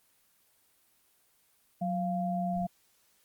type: tone pair together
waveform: sine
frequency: 183.39 / 694 Hz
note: F#3 / F5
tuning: -15 / -11 cents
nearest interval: octave + major seventh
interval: 2304 cents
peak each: -31 / -32 dBFS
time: 1.81-2.67 s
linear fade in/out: 10 ms
effects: white hiss -68 dBFS RMS until 3.24 s + Opus 24 kbps